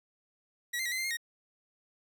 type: tone with pitch steps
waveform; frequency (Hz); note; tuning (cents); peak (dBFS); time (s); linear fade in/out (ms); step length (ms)
sawtooth; 1925 / 2083 / 1922 / 2050 / 2092 / 2131 / 1871; B6 / C7 / B6 / C7 / C7 / C7 / A#6; -45 / -8 / -48 / -36 / -1 / +31 / +6; -28; 0.73-1.171; 10; 63
effects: none